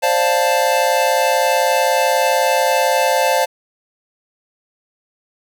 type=chord; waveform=square; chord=D minor seventh; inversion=third; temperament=equal with one note detuned; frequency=527.2 / 587.3 / 698.5 / 880 Hz; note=C5 / D5 / F5 / A5; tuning=+13 / 0 / 0 / 0 cents; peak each=-19 / -21 / -20 / -19 dBFS; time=0.02-3.46 s; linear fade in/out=20 ms; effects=none